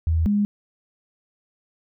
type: tone pair in turn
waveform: sine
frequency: 81.3 / 205.5 Hz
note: E2 / G#3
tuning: -23 / -18 cents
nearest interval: octave + major third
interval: 1605 cents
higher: second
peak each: -17 dBFS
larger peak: neither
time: 0.07-0.26 / 0.26-0.45 s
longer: neither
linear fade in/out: 0 ms
effects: none